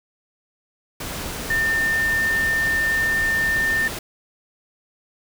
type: tone in noise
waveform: sine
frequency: 1800 Hz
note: A6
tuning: 39 cents sharp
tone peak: -18 dBFS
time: 1.5-3.88 s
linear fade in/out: 5 ms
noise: pink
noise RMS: -30 dBFS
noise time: 1-3.99 s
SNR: +9 dB
effects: none